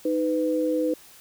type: tone pair together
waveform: sine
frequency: 311.5 / 500 Hz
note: D#4 / B4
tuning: +2 / +21 cents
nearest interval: minor sixth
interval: 819 cents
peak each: -24 dBFS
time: 0.05-0.94 s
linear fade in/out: 5 ms
effects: white hiss -50 dBFS RMS until 1.2 s